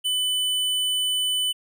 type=tone; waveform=square; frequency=3000 Hz; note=F#7; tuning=23 cents sharp; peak=-22 dBFS; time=0.04-1.53 s; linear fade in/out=20 ms; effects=none